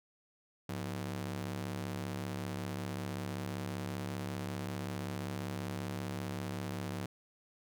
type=ring-modulated tone; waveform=sawtooth; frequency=140.5 Hz; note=C#3; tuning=24 cents sharp; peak=-30 dBFS; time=0.69-7.06 s; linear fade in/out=2 ms; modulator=37.6 Hz; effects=none